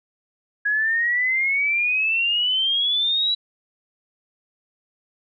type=exponential sweep; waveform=sine; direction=up; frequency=1661.2 to 3942 Hz; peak=-18 dBFS; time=0.65-3.35 s; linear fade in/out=10 ms; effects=none